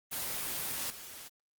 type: noise with level steps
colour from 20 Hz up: white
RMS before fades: -36 / -47 dBFS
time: 0.11-1.29 s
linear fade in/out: 20 ms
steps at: 0.9 s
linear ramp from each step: 2 ms
effects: Opus 24 kbps